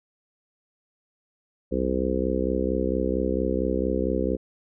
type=harmonic tone; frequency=64.4 Hz; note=C2; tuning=27 cents flat; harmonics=1 / 3 / 4 / 5 / 6 / 7 / 8; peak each=-30 / -30 / -30 / -30 / -30 / -30 / -30 dBFS; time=1.71-4.37 s; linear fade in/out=20 ms; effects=none